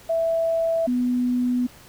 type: tone pair in turn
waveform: sine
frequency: 659.3 / 247.5 Hz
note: E5 / B3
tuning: 0 / +4 cents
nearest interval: octave + perfect fourth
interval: 1696 cents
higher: first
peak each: -19 dBFS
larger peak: neither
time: 0.09-0.87 / 0.87-1.67 s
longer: second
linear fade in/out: 10 ms
effects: pink hiss -48 dBFS RMS until 1.88 s